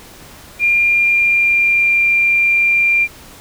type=tone with pitch glide; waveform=sine; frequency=2400 to 2382 Hz; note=D7 to D7; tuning=+37 to +24 cents; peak=-10 dBFS; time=0.59-3.08 s; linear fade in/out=50 ms; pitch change=-13 cents; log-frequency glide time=0.91-2.06 s; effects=pink hiss -39 dBFS RMS until 3.4 s